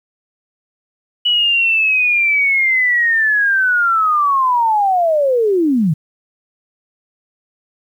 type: linear sweep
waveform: sine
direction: down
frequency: 2953 to 141.1 Hz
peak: -11 dBFS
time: 1.25-5.94 s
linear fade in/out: 10 ms
effects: 8-bit